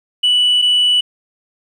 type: tone pair in turn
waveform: sine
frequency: 2960 / 2960 Hz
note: F#7 / F#7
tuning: 0 / 0 cents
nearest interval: unison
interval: 0 cents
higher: neither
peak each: -8 dBFS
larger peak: neither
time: 0.23-0.62 / 0.62-1.01 s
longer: neither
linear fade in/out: 10 ms
effects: tanh soft clip ceiling -8 dBFS + 8-bit